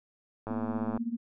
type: click train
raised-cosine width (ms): 1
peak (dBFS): -23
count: 56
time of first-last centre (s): 0.47-0.975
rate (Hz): 109
type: tone with tremolo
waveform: sine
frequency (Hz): 233.1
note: A#3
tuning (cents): 0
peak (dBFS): -27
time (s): 0.5-1.17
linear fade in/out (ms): 10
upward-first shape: sine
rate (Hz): 16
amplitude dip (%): 85
effects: none